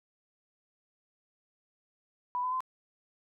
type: tone with pitch steps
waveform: sine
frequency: 987.8 / 1008.6 / 1029.7 Hz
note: B5 / B5 / C6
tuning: 0 / +36 / -28 cents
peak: -29 dBFS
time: 2.35-2.605 s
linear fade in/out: 0 ms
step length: 85 ms
effects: none